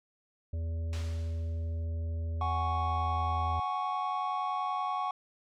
harmonic tone, 82.41 Hz, E2, in tune, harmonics 1 / 3 / 5 / 7, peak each -31 / -50 / -54 / -51 dBFS, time 0.53-3.6 s, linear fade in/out 5 ms
white noise with exponential decay, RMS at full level -40 dBFS, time 0.93-1.85 s, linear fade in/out 0 ms, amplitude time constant 200 ms
triangle chord, F# suspended second, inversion none, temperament equal, 740 / 830.6 / 1108.7 Hz, F#5 / G#5 / C#6, 0 / 0 / 0 cents, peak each -33 / -35 / -31 dBFS, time 2.41-5.11 s, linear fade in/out 2 ms
effects low-pass 5000 Hz 12 dB/octave

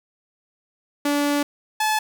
sawtooth tone pair in turn, 288.9 / 862.5 Hz, D4 / A5, -28 / -35 cents, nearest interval octave + perfect fifth, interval 1893 cents, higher second, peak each -15 / -15 dBFS, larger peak neither, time 1.05-1.43 / 1.8-1.99 s, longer first, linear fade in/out 5 ms, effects 9-bit

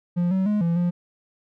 triangle tone with pitch steps, 175.1 / 189.4 / 209.5 / 169.1 / 175.3 Hz, F3 / F#3 / G#3 / E3 / F3, +5 / +41 / +15 / +44 / +7 cents, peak -17 dBFS, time 0.16-0.91 s, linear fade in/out 20 ms, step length 150 ms, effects none

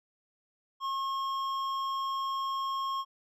sine tone with hard clipping, 1080 Hz, C#6, 45 cents flat, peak -32 dBFS, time 0.8-3.05 s, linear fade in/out 50 ms, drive 9 dB, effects none

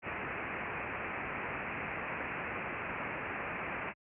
white low-pass noise, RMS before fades -39 dBFS, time 0.02-3.94 s, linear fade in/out 50 ms, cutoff 2600 Hz, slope 96 dB/octave, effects high-pass 60 Hz 12 dB/octave

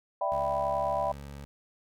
sine chord, E minor seventh, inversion third, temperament equal with one note detuned, 587.3 / 659.3 / 779 / 987.8 Hz, D5 / E5 / G5 / B5, 0 / 0 / -11 / 0 cents, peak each -32 dBFS, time 0.21-1.12 s, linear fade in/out 5 ms
20% pulse tone with pitch glide, 69.3 to 70.35 Hz, C#2 to C#2, 0 to +26 cents, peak -36 dBFS, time 0.32-1.45 s, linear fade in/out 0 ms, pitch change +26 cents, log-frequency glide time 0.63-1.21 s
effects none

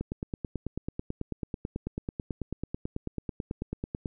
click train, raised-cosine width 3 ms, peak -19 dBFS, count 38, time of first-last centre 0.01-4.058 s, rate 9.14 Hz, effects none

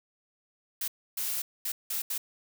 blue noise bursts at uneven times, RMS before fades -32 dBFS, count 5, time 0.81-0.88 / 1.17-1.42 / 1.65-1.72 / 1.9-2.02 / 2.1-2.18 s, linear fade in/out 5 ms, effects none

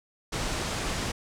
pink low-pass noise, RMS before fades -31 dBFS, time 0.32-1.12 s, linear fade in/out 10 ms, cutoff 8700 Hz, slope 24 dB/octave, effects none

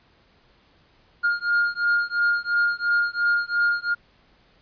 triangle beating tone pair, 1414 / 1416.9 Hz, F6 / F6, +21 / +25 cents, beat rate 2.9 Hz, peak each -21 dBFS, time 1.23-3.95 s, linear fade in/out 20 ms, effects pink hiss -59 dBFS RMS until 4.61 s + resampled to 11025 Hz

